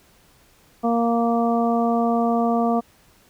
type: harmonic tone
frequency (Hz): 233.1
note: A#3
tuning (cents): 0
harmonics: 1 / 2 / 3 / 4 / 5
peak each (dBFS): -20 / -25 / -22 / -34 / -29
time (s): 0.83-2.81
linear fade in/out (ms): 20
effects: pink hiss -56 dBFS RMS until 3.29 s